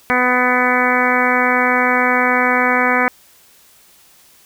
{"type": "harmonic tone", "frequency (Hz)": 249.7, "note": "B3", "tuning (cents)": 19, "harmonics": [1, 2, 3, 4, 5, 6, 7, 8, 9], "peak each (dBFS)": [-21, -21, -21, -21, -21, -21, -21, -21, -21], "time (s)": [0.1, 3.08], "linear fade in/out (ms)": 0, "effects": ["white hiss -49 dBFS RMS until 4.45 s"]}